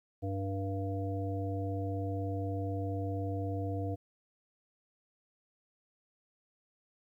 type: harmonic tone with a mistuned harmonic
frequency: 98 Hz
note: G2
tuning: in tune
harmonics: 1 / 3 / 5 / 7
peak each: -34 / -39 / -41 / -42 dBFS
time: 0.22-3.96 s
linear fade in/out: 20 ms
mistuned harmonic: 5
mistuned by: -30 cents
effects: 12-bit